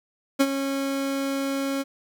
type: tone with ADSR envelope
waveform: 30% pulse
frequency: 274 Hz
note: C#4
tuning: 20 cents flat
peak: -12 dBFS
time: 0.39-1.84 s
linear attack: 18 ms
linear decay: 50 ms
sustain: -10 dB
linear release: 30 ms
effects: none